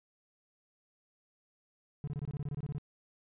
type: tone bursts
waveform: triangle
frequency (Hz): 144.8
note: D3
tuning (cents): -24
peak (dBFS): -32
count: 13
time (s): 2.04-2.782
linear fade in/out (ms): 0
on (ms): 34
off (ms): 25
effects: resampled to 8000 Hz